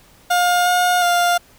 30% pulse tone with pitch steps, 711 / 717 / 701 Hz, F5 / F5 / F5, +31 / +45 / +6 cents, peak -11 dBFS, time 0.3-1.38 s, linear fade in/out 10 ms, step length 360 ms, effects pink hiss -50 dBFS RMS until 1.58 s

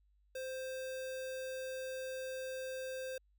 sine tone with sample-and-hold, 520 Hz, C5, 11 cents flat, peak -39 dBFS, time 0.35-3.18 s, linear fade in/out 5 ms, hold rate 2100 Hz, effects added 50 Hz sine -68 dBFS peak until 3.38 s

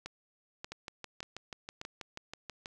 two click trains, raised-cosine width 0.2 ms, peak -23 / -24 dBFS, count 4 / 13, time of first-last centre 0.06-1.814 / 0.72-2.659 s, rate 1.71 / 6.19 Hz, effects none

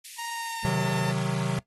white high-pass noise, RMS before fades -42 dBFS, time 0.04-0.7 s, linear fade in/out 10 ms, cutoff 1900 Hz, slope 48 dB/octave
sawtooth tone with pitch glide, 932.3 to 901.1 Hz, A#5 to A5, 0 to +41 cents, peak -29 dBFS, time 0.18-1.12 s, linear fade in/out 10 ms, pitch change -59 cents, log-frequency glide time 0.29-0.83 s
square chord, C diminished, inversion none, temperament equal, 130.81 / 155.56 / 185 Hz, C3 / Eb3 / Gb3, 0 / 0 / 0 cents, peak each -30 / -31 / -30 dBFS, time 0.65-1.59 s, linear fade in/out 0 ms
effects noise-tail reverb RT60 0.1 s tail -17 dB re dry + AAC 32 kbps

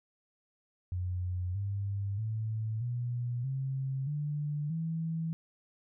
sine tone with pitch steps, 90.4 / 99.73 / 110.02 / 121.37 / 133.89 / 147.71 / 162.95 Hz, F#2 / G2 / A2 / B2 / C3 / D3 / E3, -40 / +30 / 0 / -30 / +40 / +10 / -20 cents, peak -31 dBFS, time 0.92-5.33 s, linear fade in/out 0 ms, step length 630 ms, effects none

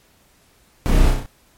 brown noise with echo, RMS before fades -17 dBFS, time 0.86-1.1 s, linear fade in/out 0 ms, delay 32 ms, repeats 5, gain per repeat -3 dB, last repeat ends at 1.26 s, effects pink hiss -56 dBFS RMS until 1.57 s + MP3 64 kbps

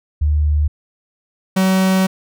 sine / 45% pulse tone pair in turn, 74.8 / 188.91 Hz, D2 / F#3, +32 / +36 cents, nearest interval octave + major third, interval 1604 cents, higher second, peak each -12 dBFS, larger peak neither, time 0.21-0.68 / 1.56-2.07 s, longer second, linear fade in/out 10 ms, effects none

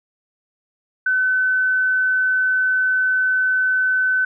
sine tone, 1515 Hz, F#6, 40 cents sharp, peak -15 dBFS, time 1.06-4.25 s, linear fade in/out 5 ms, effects none

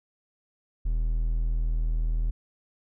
triangle tone, 40.28 Hz, E1, 39 cents flat, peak -21 dBFS, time 0.85-2.31 s, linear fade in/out 10 ms, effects none

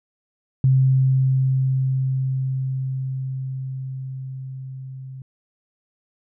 sine tone with level ramp, 131.9 Hz, C3, 14 cents sharp, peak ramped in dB -12 to -33 dBFS, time 0.64-5.22 s, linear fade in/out 2 ms, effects none

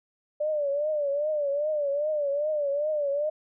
sine tone with vibrato, 587.3 Hz, D5, in tune, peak -24 dBFS, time 0.4-3.3 s, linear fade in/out 10 ms, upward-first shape triangle, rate 2.5 Hz, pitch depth 110 cents each way, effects none

